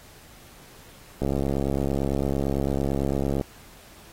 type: click train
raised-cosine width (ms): 2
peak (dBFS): -12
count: 152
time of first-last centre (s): 1.22-3.412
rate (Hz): 68.9
effects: pink hiss -50 dBFS RMS until 4.12 s + AAC 48 kbps